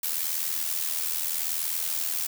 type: noise with amplitude modulation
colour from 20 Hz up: blue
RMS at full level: -26 dBFS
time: 0.03-2.27 s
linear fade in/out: 5 ms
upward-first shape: sine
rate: 80.8 Hz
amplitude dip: 65%
effects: none